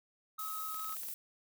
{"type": "tone", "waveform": "triangle", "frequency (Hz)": 1276, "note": "D#6", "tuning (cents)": 43, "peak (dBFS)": -39, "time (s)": [0.38, 0.95], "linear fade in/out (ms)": 10}
{"type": "noise", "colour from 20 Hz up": "violet", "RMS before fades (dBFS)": -42, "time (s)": [0.39, 1.14], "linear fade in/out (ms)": 2}
{"type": "clicks", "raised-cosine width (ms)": 0.2, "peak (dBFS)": -34, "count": 8, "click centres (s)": [0.745, 0.795, 0.846, 0.894, 0.925, 0.967, 1.034, 1.086]}
{"effects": []}